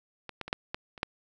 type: clicks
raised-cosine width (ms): 0.3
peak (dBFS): -23 / -19 / -24 / -11 / -16 / -29 / -12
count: 7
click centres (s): 0.293 / 0.413 / 0.48 / 0.529 / 0.745 / 0.978 / 1.031
effects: none